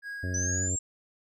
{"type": "tone with tremolo", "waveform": "triangle", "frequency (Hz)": 1645, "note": "G#6", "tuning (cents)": -17, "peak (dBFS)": -33, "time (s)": [0.02, 0.7], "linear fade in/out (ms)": 50, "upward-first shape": "triangle", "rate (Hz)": 2.6, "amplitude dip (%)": 35}
{"type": "harmonic tone", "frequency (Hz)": 90.9, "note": "F#2", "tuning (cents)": -30, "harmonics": [1, 2, 3, 4, 5, 6, 7], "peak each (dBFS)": [-30, -41, -39, -45, -47, -47, -50], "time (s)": [0.23, 0.76], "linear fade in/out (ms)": 5}
{"type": "linear sweep", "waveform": "sine", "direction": "up", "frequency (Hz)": [5910, 7580], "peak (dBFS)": -29, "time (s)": [0.34, 0.79], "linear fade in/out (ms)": 5}
{"effects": []}